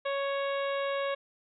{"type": "harmonic tone with a mistuned harmonic", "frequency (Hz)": 555, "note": "C#5", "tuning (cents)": 2, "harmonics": [1, 2, 3, 4, 5, 6, 7], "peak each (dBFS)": [-30, -36, -40, -42, -44, -46, -47], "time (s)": [0.05, 1.15], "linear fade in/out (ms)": 10, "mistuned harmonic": 7, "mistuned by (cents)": -46, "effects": []}